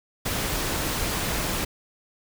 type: noise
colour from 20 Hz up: pink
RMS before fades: -27 dBFS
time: 0.25-1.65 s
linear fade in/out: 10 ms
effects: none